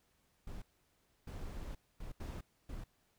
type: noise bursts at uneven times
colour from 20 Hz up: brown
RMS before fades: -44 dBFS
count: 5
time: 0.47-0.62 / 1.27-1.75 / 2-2.12 / 2.2-2.41 / 2.69-2.84 s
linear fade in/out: 5 ms
effects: pink hiss -75 dBFS RMS until 3.18 s